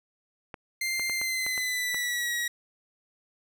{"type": "clicks", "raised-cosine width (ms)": 0.5, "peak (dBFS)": -23, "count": 7, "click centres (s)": [0.542, 0.996, 1.097, 1.215, 1.465, 1.578, 1.945]}
{"type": "tone with pitch glide", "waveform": "sawtooth", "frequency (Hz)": [2095, 1910.1], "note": ["C7", "A#6"], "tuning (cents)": [2, 42], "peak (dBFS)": -24, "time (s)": [0.81, 2.48], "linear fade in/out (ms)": 5, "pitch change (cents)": -160, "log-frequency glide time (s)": [1.14, 2.33]}
{"effects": []}